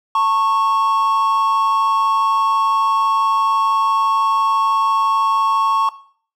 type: tone pair together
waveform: triangle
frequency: 897 / 1101.2 Hz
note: A5 / C#6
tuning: +33 / -12 cents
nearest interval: major third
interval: 355 cents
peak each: -17 / -13 dBFS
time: 0.15-5.89 s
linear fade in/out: 2 ms
effects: noise-tail reverb RT60 0.5 s tail -17 dB re dry